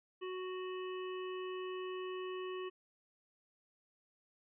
harmonic tone, 370 Hz, F#4, in tune, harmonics 1 / 3 / 5 / 7 / 8, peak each -40 / -48 / -55 / -55 / -54 dBFS, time 0.21-2.7 s, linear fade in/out 20 ms, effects none

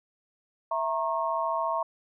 sine chord, A# diminished, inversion second, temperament equal with one note detuned, 659.3 / 932.3 / 1086.5 Hz, E5 / A#5 / C#6, 0 / 0 / -35 cents, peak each -30 dBFS, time 0.71-1.83 s, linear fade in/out 5 ms, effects none

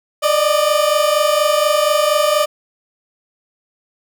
30% pulse tone pair together, 587.3 / 611.5 Hz, D5 / D#5, 0 / -30 cents, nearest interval minor second, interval 70 cents, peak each -13 dBFS, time 0.22-2.46 s, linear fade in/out 20 ms, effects none

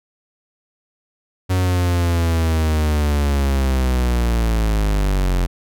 45% pulse linear sweep, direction down, 93.2 to 43.91 Hz, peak -15 dBFS, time 1.49-5.47 s, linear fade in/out 20 ms, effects none

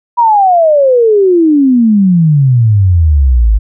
sine exponential sweep, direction down, 976 to 50.1 Hz, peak -4 dBFS, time 0.17-3.59 s, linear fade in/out 20 ms, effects none

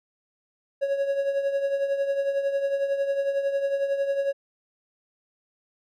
triangle tone with tremolo, 554.4 Hz, C#5, in tune, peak -18 dBFS, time 0.81-4.33 s, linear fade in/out 20 ms, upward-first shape triangle, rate 11 Hz, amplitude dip 65%, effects none

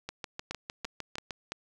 two click trains, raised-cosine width 0.2 ms, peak -18 / -19 dBFS, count 4 / 9, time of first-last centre 0.51-1.52 / 0.09-1.308 s, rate 2.97 / 6.57 Hz, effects none

